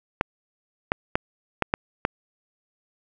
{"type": "clicks", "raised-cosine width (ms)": 0.5, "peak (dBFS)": -5, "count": 6, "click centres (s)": [0.211, 0.919, 1.155, 1.623, 1.739, 2.051], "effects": []}